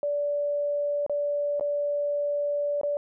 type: tone with dropouts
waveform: sine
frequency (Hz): 580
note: D5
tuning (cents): -22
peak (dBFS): -24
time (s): 0.03-2.97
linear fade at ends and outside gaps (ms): 1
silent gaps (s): 1.064-1.096 / 1.597-1.609 / 2.813-2.833
effects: none